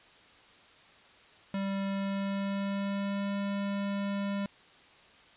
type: tone with pitch glide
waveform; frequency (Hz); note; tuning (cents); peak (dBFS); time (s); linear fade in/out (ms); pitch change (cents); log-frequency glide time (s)
square; 196 to 199.77; G3 to G3; 0 to +33; -31; 1.54-4.46; 2; +33; 1.85-3.33
effects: white hiss -57 dBFS RMS until 5.36 s + resampled to 8000 Hz